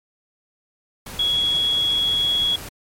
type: tone in noise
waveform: sine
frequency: 3341 Hz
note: G#7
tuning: 10 cents sharp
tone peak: -17 dBFS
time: 1.19-2.56 s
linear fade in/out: 5 ms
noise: pink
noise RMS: -35 dBFS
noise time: 1.06-2.69 s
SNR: +15 dB
effects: MP3 64 kbps